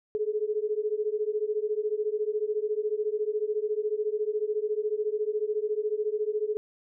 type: beating tone pair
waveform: sine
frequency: 418.4 / 432.4 Hz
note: G#4 / A4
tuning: +13 / -30 cents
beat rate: 14 Hz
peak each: -29 dBFS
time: 0.15-6.57 s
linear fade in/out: 0 ms
effects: none